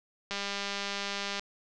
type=click train; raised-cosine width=0.2 ms; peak=-17 dBFS; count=218; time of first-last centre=0.31-1.395 s; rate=200 Hz; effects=resampled to 16000 Hz + 8-bit